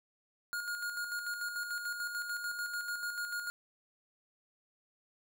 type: tone with tremolo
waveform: square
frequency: 1429 Hz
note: F6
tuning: 39 cents sharp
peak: -35 dBFS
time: 0.53-3.5 s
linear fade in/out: 0 ms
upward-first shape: square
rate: 6.8 Hz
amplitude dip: 45%
effects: 12-bit